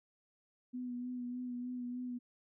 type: tone with vibrato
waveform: sine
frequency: 247.2 Hz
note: B3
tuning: 2 cents sharp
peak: -38 dBFS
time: 0.73-2.19 s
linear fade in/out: 20 ms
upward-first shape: sine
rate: 3.3 Hz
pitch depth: 25 cents each way
effects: none